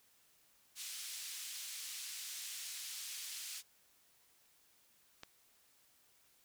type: band-pass noise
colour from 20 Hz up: white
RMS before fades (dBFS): -46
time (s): 0.75-3.63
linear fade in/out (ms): 50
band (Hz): 2700 to 8800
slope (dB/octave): 12
type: click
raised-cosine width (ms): 0.2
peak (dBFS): -30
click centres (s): 5.234
effects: white hiss -70 dBFS RMS until 6.44 s